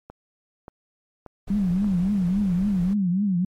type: click train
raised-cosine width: 1 ms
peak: -25 dBFS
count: 4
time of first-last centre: 0.1-1.844 s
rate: 1.72 Hz
type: noise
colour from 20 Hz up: brown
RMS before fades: -36 dBFS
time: 1.47-2.94 s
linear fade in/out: 10 ms
type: tone with vibrato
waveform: sine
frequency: 190 Hz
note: F#3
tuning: 46 cents sharp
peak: -19 dBFS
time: 1.5-3.45 s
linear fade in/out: 5 ms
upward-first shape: triangle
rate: 3.6 Hz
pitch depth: 190 cents each way
effects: MP3 64 kbps